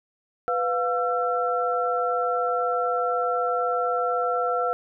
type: tone cluster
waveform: sine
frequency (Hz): 496.8 / 706 / 1346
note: B4 / F5 / E6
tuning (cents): +10 / +19 / +36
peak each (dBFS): -26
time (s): 0.48-4.73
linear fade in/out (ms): 0
effects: none